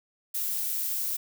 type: noise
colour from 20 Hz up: violet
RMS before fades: -30 dBFS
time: 0.34-1.17 s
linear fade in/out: 10 ms
effects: none